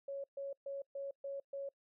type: tone bursts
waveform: sine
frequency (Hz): 554.4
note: C#5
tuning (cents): 0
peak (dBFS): -39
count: 6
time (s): 0.08-1.69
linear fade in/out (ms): 5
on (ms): 160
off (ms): 130
effects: noise-tail reverb RT60 0.1 s tail -25 dB re dry